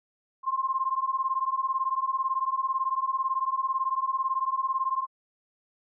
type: beating tone pair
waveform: sine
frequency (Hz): 1050 / 1068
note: C6 / C6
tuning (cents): +6 / +35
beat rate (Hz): 18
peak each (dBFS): -28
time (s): 0.43-5.07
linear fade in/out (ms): 50
effects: none